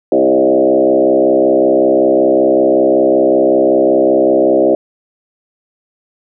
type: tone with frequency modulation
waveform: sine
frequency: 466.2 Hz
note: A#4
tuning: in tune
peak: -7 dBFS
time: 0.12-4.75 s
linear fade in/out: 2 ms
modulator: 65.3 Hz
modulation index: 2.7
effects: none